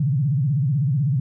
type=tone with vibrato; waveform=sine; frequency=138.59 Hz; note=C#3; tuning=in tune; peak=-17 dBFS; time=0-1.2 s; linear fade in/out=5 ms; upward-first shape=sine; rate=16 Hz; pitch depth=230 cents each way; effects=none